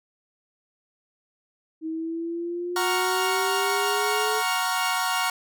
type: exponential sweep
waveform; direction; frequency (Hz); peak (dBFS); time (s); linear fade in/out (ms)
sine; up; 317.2 to 435.3; -27; 1.81-4.43; 50
type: chord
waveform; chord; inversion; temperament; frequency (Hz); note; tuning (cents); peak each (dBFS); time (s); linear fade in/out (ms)
sawtooth; Gb major seventh; none; equal; 740 / 932.3 / 1108.7 / 1396.9; Gb5 / Bb5 / Db6 / F6; 0 / 0 / 0 / 0; -25; 2.76-5.3; 2
effects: none